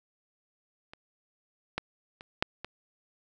clicks, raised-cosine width 0.3 ms, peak -29 / -14 / -28 / -8 / -21 dBFS, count 5, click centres 0.935 / 1.78 / 2.209 / 2.425 / 2.646 s, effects none

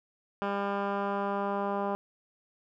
10% pulse tone with low-pass filter sweep, 200.1 Hz, G3, 36 cents sharp, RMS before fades -31 dBFS, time 0.42-1.95 s, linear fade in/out 0 ms, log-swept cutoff 1800 to 980 Hz, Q 1.3, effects none

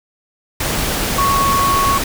sine tone in noise, 1108.7 Hz, C#6, in tune, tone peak -13 dBFS, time 1.18-1.98 s, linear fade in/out 5 ms, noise pink, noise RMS -19 dBFS, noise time 0.6-2.04 s, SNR +3 dB, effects none

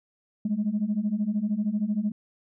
sine beating tone pair, 202 / 215 Hz, G#3 / A3, -48 / -40 cents, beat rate 13 Hz, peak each -27 / -25 dBFS, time 0.45-2.12 s, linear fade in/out 5 ms, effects tanh soft clip ceiling -18 dBFS

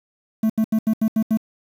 triangle tone bursts, 220 Hz, A3, in tune, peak -13 dBFS, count 7, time 0.43-1.373 s, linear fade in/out 5 ms, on 67 ms, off 79 ms, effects 7-bit

